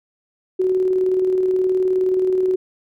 sine tone with tremolo, 372.1 Hz, F#4, 10 cents sharp, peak -14 dBFS, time 0.59-2.56 s, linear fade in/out 10 ms, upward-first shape square, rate 19 Hz, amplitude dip 25%, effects none

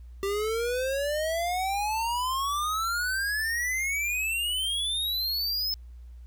square exponential sweep, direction up, 390 to 5250 Hz, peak -27 dBFS, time 0.23-5.74 s, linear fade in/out 0 ms, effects added 60 Hz sine -42 dBFS peak until 6.26 s + pink hiss -70 dBFS RMS until 6.26 s

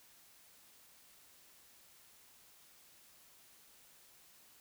silence, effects white hiss -63 dBFS RMS until 4.6 s

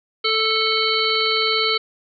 harmonic tone, 440.7 Hz, A4, 3 cents sharp, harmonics 1 / 3 / 5 / 7 / 9 / 10, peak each -24 / -24 / -24 / -24 / -24 / -24 dBFS, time 0.24-1.78 s, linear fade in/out 10 ms, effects none

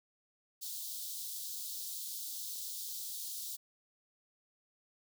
white high-pass noise, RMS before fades -42 dBFS, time 0.61-3.57 s, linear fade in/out 20 ms, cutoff 3500 Hz, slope 48 dB/octave, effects none

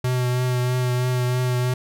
square tone with vibrato, 125.3 Hz, B2, 25 cents sharp, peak -20 dBFS, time 0.04-1.74 s, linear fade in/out 5 ms, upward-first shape triangle, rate 3.1 Hz, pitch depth 21 cents each way, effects none

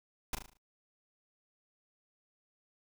pink noise with echo, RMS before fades -34 dBFS, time 0.33-0.35 s, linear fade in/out 2 ms, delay 37 ms, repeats 6, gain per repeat -6 dB, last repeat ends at 0.572 s, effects noise-tail reverb RT60 0.1 s tail -25 dB re dry

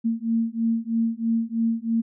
sine beating tone pair, 226.6 / 229.7 Hz, A#3 / A#3, -49 / -25 cents, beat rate 3.1 Hz, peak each -24 dBFS, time 0.04-2.02 s, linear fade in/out 20 ms, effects none

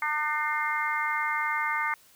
harmonic tone, 301.9 Hz, D4, 48 cents sharp, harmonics 3 / 4 / 5 / 6 / 7, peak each -32 / -31 / -34 / -35 / -30 dBFS, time 0.02-1.94 s, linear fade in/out 2 ms, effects white hiss -58 dBFS RMS until 2.15 s

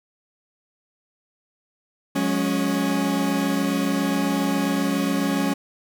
40% pulse chord, F# suspended second, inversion none, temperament equal with one note detuned, 180.35 / 207.7 / 277.2 Hz, F#3 / G#3 / C#4, -44 / 0 / 0 cents, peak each -26 / -25 / -22 dBFS, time 2.15-5.54 s, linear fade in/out 10 ms, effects none

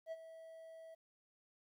triangle tone with ADSR envelope, 650 Hz, E5, 24 cents flat, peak -38 dBFS, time 0.06-0.95 s, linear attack 58 ms, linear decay 37 ms, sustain -12 dB, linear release 12 ms, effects 13-bit

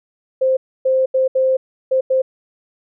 sine tone bursts at uneven times, 523.3 Hz, C5, in tune, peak -12 dBFS, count 6, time 0.41-0.57 / 0.85-1.06 / 1.14-1.28 / 1.35-1.57 / 1.91-2.01 / 2.1-2.22 s, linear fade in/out 10 ms, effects none

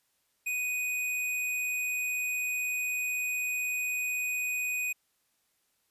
square tone, 2489 Hz, D#7, in tune, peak -30 dBFS, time 0.46-4.93 s, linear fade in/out 10 ms, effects white hiss -74 dBFS RMS until 5.9 s + resampled to 32000 Hz

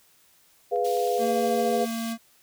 sine chord, F diminished, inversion first, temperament equal, 415.3 / 493.9 / 698.5 Hz, Ab4 / Cb5 / F5, 0 / 0 / 0 cents, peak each -27 / -26 / -26 dBFS, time 0.71-1.86 s, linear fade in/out 20 ms
click train, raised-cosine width 0.3 ms, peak -34 dBFS, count 9, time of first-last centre 0.76-1.599 s, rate 9.54 Hz
pink high-pass noise, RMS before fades -41 dBFS, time 0.84-2.13 s, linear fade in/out 10 ms, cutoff 2800 Hz, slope 24 dB/octave
square tone, 228.3 Hz, A#3, 36 cents flat, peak -29 dBFS, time 1.18-2.18 s, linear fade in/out 50 ms
effects white hiss -60 dBFS RMS until 2.42 s

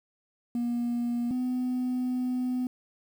sine tone pair in turn, 239.1 / 251.5 Hz, A#3 / B3, +44 / +32 cents, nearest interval minor second, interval 88 cents, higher second, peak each -24 dBFS, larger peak neither, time 0.55-1.31 / 1.31-2.67 s, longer second, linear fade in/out 2 ms, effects tanh soft clip ceiling -25 dBFS + 9-bit

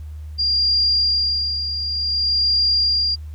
sine tone with tremolo, 4789 Hz, D8, 33 cents sharp, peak -14 dBFS, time 0.38-3.16 s, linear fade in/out 20 ms, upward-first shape sine, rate 0.55 Hz, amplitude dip 60%, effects added 76 Hz sine -30 dBFS peak until 3.34 s + pink hiss -57 dBFS RMS until 3.34 s

